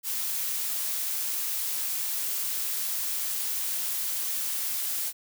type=noise; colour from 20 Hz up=blue; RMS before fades=-30 dBFS; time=0.03-5.13 s; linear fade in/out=50 ms; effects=none